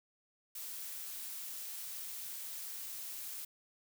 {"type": "noise", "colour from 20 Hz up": "blue", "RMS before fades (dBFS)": -44, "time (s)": [0.55, 3.45], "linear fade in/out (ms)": 5, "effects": []}